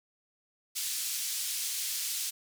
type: band-pass noise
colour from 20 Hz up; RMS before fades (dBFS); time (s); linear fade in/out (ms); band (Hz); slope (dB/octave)
white; -34; 0.75-2.31; 20; 3400 to 11000; 12
effects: none